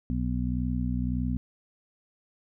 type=harmonic tone; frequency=61.74 Hz; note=B1; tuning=in tune; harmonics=1 / 2 / 3 / 4; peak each=-30 / -32 / -33 / -31 dBFS; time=0.1-1.37 s; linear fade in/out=0 ms; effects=none